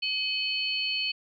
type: tone cluster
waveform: sine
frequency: 2547 / 3039 / 4412 Hz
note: D#7 / F#7 / C#8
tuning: +40 / +46 / -9 cents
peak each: -31 dBFS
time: 0.02-1.12 s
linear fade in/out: 10 ms
effects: none